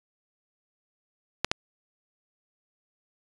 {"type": "clicks", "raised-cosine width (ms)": 0.2, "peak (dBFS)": -5, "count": 2, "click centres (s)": [1.446, 1.515], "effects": ["resampled to 22050 Hz"]}